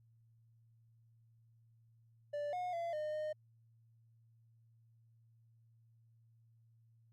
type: tone with pitch steps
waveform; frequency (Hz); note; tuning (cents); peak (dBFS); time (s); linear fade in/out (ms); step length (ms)
triangle; 585 / 722 / 680 / 609 / 613; D5 / F#5 / F5 / D#5 / D#5; -7 / -43 / -46 / -37 / -26; -35; 2.33-3.33; 10; 200
effects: added 114 Hz sine -65 dBFS peak until 7.12 s + Opus 48 kbps

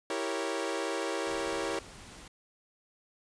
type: chord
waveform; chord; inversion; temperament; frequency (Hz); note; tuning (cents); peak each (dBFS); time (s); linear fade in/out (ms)
sawtooth; E diminished seventh; none; equal; 329.6 / 392 / 466.2 / 554.4; E4 / G4 / Bb4 / Db5; 0 / 0 / 0 / 0; -33; 0.1-1.79; 2
type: noise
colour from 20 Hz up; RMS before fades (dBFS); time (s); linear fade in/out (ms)
pink; -49; 1.26-2.28; 5
effects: resampled to 22050 Hz

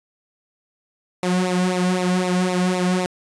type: tone with flanger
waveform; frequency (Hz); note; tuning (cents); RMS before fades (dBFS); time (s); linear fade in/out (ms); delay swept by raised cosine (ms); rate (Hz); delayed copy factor
sawtooth; 181.9; F#3; -29; -20; 1.23-3.06; 0; 0.62 to 2.42; 3.9; -0.8
effects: resampled to 22050 Hz + 7-bit

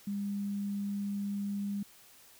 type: tone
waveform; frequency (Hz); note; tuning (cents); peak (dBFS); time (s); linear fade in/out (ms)
sine; 201.4; G3; +47; -32; 0.07-1.83; 5
effects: white hiss -58 dBFS RMS until 2.39 s

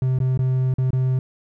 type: tone with dropouts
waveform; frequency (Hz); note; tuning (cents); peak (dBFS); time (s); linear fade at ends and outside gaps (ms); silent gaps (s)
triangle; 129.4; C3; -19; -15; 0.02-1.19; 2; 0.188-0.202 / 0.375-0.391 / 0.74-0.783 / 0.906-0.931
effects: none

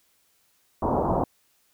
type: low-pass noise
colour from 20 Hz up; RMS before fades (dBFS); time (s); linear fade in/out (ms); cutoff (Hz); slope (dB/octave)
white; -24; 0.82-1.24; 5; 1000; 48
effects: white hiss -66 dBFS RMS until 1.73 s

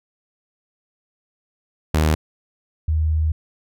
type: tone pair in turn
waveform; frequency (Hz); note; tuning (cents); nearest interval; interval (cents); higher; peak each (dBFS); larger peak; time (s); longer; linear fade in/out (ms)
sawtooth / sine; 77.78 / 78.41; D#2 / D#2; 0 / +14; unison; 14; second; -11 / -16; first; 1.94-2.15 / 2.88-3.32; second; 5
effects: none

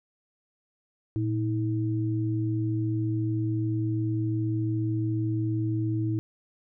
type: tone pair together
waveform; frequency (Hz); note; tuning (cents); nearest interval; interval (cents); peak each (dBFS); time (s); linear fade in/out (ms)
sine; 114.3 / 320.2; A#2 / D#4; -34 / +50; octave + tritone; 1784; -26 / -29; 1.16-6.19; 0
effects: none

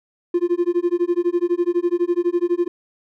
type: tone with tremolo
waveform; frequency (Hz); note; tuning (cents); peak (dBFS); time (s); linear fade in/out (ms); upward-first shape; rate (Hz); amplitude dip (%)
triangle; 349.2; F4; 0; -10; 0.34-2.68; 5; sine; 12; 100
effects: tanh soft clip ceiling -10 dBFS

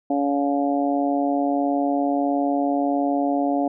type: harmonic tone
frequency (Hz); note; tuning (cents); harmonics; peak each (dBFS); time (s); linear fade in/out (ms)
141.5; C#3; +36; 2 / 3 / 4 / 5 / 6; -21 / -34 / -27 / -24 / -34; 0.1-3.68; 5
effects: none

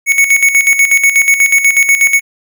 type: tone with tremolo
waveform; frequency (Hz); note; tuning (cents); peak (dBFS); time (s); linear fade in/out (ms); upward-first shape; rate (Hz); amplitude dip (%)
square; 2217; C#7; 0; -5; 0.06-2.21; 50; square; 8.2; 65
effects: none

